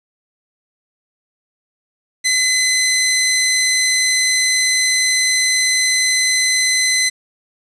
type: tone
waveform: 15% pulse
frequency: 2031 Hz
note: B6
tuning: 48 cents sharp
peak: -7 dBFS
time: 2.24-7.1 s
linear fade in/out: 20 ms
effects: resampled to 22050 Hz + 7-bit

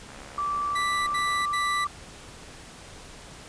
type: click train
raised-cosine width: 0.5 ms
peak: -29 dBFS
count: 94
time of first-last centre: 0.09-1.419 s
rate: 70 Hz
type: tone with pitch glide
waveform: sine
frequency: 1164 to 1172.8 Hz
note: D6 to D6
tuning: -16 to -3 cents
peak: -25 dBFS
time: 0.38-1.87 s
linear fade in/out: 2 ms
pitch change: +13 cents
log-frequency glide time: 0.73-0.91 s
type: tone bursts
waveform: 30% pulse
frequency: 1975.5 Hz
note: B6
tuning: in tune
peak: -25 dBFS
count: 3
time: 0.75-1.848 s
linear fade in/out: 10 ms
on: 320 ms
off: 69 ms
effects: pink hiss -45 dBFS RMS until 3.48 s + resampled to 22050 Hz

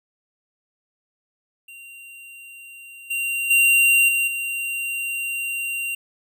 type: tone with level steps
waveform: square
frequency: 2766 Hz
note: F7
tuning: 17 cents flat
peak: -40 / -23 / -14 / -19 / -25 dBFS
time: 1.68-5.95 s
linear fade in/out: 5 ms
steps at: 3.1 / 3.5 / 4.08 / 4.27 s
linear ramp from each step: 10 ms
effects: none

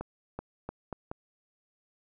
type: accelerating click train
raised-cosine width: 1 ms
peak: -22 dBFS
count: 5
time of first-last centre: 0.01-1.115 s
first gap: 380 ms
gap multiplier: 0.79
effects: none

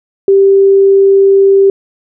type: tone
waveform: sine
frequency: 392 Hz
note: G4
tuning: in tune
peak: -3 dBFS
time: 0.28-1.7 s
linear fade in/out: 2 ms
effects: none

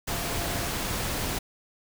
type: tone in noise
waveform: sine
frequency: 688 Hz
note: F5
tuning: 26 cents flat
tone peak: -40 dBFS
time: 0.09-0.67 s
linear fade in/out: 10 ms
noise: pink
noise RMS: -30 dBFS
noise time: 0.07-1.39 s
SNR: -13 dB
effects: none

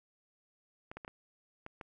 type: clicks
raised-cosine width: 0.5 ms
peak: -29 dBFS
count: 6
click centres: 0.915 / 0.97 / 1.048 / 1.079 / 1.664 / 1.812 s
effects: none

